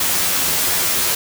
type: noise with comb filter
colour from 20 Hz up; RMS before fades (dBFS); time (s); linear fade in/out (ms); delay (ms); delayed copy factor
white; -18; 0-1.15; 5; 11; +0.75
effects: none